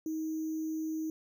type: tone with sample-and-hold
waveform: sine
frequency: 316.3 Hz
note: D#4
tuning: 29 cents sharp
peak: -32 dBFS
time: 0.06-1.1 s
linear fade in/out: 2 ms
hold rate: 6300 Hz
effects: none